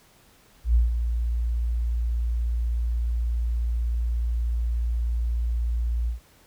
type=tone with ADSR envelope; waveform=sine; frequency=58.27 Hz; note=A#1; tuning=in tune; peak=-14 dBFS; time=0.64-6.2 s; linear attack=110 ms; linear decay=150 ms; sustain=-8 dB; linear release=120 ms; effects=pink hiss -57 dBFS RMS until 6.46 s